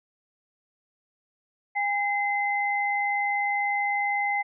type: tone pair together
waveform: sine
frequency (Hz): 812 / 2059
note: G#5 / C7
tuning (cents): -39 / -28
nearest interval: octave + major third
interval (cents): 1611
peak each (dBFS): -26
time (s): 1.75-4.43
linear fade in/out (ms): 20
effects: none